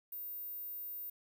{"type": "tone", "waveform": "sine", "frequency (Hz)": 14520, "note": "A#9", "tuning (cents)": -47, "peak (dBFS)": -39, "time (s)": [0.12, 1.1], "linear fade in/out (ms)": 5, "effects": ["tanh soft clip ceiling -38 dBFS", "11-bit"]}